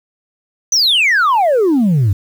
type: exponential sweep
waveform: sine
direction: down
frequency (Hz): 6210 to 91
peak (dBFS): -7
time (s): 0.72-2.13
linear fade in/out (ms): 5
effects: tanh soft clip ceiling -8 dBFS + 7-bit